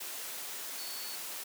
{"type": "tone in noise", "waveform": "sine", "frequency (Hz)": 4442, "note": "C#8", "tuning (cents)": 3, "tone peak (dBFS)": -44, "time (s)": [0.78, 1.16], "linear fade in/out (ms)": 10, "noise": "white", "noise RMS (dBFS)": -41, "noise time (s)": [0, 1.44], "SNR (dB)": -6, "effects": ["high-pass 300 Hz 12 dB/octave"]}